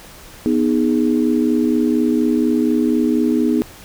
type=chord; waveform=sine; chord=G# minor; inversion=first; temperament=equal; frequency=246.9 / 311.1 / 415.3 Hz; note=B3 / D#4 / G#4; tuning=0 / 0 / 0 cents; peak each=-16 / -17 / -22 dBFS; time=0.46-3.62 s; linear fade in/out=0 ms; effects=pink hiss -40 dBFS RMS until 3.84 s